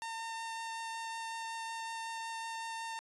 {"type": "tone with vibrato", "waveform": "sawtooth", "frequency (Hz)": 908, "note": "A#5", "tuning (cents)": -46, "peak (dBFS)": -35, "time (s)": [0.02, 2.99], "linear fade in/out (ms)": 0, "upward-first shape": "triangle", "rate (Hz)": 5.4, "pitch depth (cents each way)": 9, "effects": ["resampled to 24000 Hz"]}